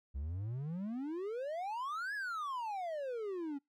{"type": "exponential two-way sweep", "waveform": "triangle", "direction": "up then down", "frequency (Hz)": [64, 1729, 271.6], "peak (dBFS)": -35, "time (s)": [0.14, 3.59], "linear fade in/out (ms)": 20, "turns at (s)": 2.14, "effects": ["noise-tail reverb RT60 0.2 s tail -25 dB re dry"]}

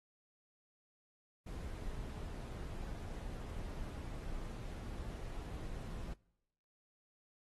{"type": "noise", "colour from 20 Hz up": "brown", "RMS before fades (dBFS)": -44, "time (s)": [1.46, 6.14], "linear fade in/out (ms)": 10, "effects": ["noise-tail reverb RT60 0.9 s tail -25 dB re dry", "AAC 32 kbps"]}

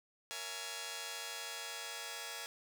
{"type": "chord", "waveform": "5% pulse", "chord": "A# half-diminished seventh", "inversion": "none", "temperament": "just", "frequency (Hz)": [466.2, 559.4, 671.3, 839.1], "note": ["A#4", "C#5", "E5", "G#5"], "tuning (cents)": [0, 16, 31, 18], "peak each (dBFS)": [-37, -39, -37, -35], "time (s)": [0.31, 2.46], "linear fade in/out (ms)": 0, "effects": []}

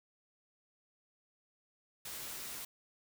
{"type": "noise with comb filter", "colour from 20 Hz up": "white", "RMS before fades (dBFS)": -44, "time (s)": [2.05, 2.65], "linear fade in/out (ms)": 5, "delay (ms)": 11, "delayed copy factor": -0.5, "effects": []}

